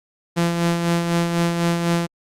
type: tone with tremolo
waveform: sawtooth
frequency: 170.4 Hz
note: F3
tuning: 42 cents flat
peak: -12 dBFS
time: 0.36-2.07 s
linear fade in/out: 20 ms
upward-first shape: sine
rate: 4 Hz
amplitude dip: 45%
effects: low-pass 11000 Hz 12 dB/octave + Opus 48 kbps